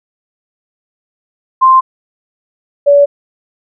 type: tone pair in turn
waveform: sine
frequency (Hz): 1046.5 / 571.3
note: C6 / D5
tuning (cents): 0 / -48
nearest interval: minor seventh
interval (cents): 1048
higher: first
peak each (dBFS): -3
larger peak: neither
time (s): 1.61-1.81 / 2.86-3.06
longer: neither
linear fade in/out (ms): 20
effects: none